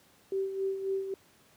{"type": "tone with tremolo", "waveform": "sine", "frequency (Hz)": 387.1, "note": "G4", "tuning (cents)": -22, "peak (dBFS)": -27, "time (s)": [0.32, 1.14], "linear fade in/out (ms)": 2, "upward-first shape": "sine", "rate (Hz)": 3.7, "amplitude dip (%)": 60, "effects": ["pink hiss -62 dBFS RMS until 1.56 s", "high-pass 100 Hz 12 dB/octave"]}